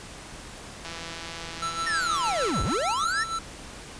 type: click train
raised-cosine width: 0.2 ms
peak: -20 dBFS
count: 276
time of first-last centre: 0.85-2.507 s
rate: 166 Hz
type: tone with tremolo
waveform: square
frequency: 1331 Hz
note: E6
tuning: 16 cents sharp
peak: -27 dBFS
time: 1.62-3.39 s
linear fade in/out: 5 ms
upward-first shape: sine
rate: 6.5 Hz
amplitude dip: 60%
type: linear two-way sweep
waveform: square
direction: down then up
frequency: 1864.7 to 32.03 to 1864.7 Hz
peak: -26 dBFS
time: 1.86-3.24 s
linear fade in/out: 10 ms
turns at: 2.63 s
effects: pink hiss -42 dBFS RMS until 3.99 s + resampled to 22050 Hz